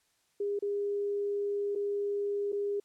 sine tone with dropouts, 406 Hz, G#4, 39 cents flat, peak -29 dBFS, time 0.4-2.8 s, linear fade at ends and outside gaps 5 ms, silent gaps 0.591-0.623 / 1.752-1.757 / 2.521-2.527 s, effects white hiss -72 dBFS RMS until 2.84 s + low-pass 10000 Hz 12 dB/octave

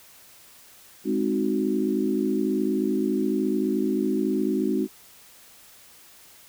sine chord, Ab dominant seventh, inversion none, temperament equal, 207.7 / 261.6 / 311.1 / 370 Hz, Ab3 / C4 / Eb4 / Gb4, 0 / 0 / 0 / 0 cents, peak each -27 dBFS, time 1.04-4.88 s, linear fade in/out 50 ms, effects white hiss -51 dBFS RMS until 6.48 s

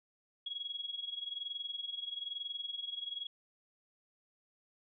sine tone with amplitude modulation, 3322 Hz, G#7, in tune, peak -35 dBFS, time 0.46-3.27 s, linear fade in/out 5 ms, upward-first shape sine, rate 21.1 Hz, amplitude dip 80%, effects none

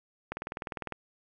click train, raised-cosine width 0.5 ms, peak -20 dBFS, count 13, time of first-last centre 0.32-0.923 s, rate 19.9 Hz, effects none

